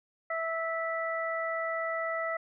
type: harmonic tone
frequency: 656 Hz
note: E5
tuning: 9 cents flat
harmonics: 1 / 2 / 3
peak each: -33 / -35 / -35 dBFS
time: 0.3-2.37 s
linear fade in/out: 5 ms
effects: none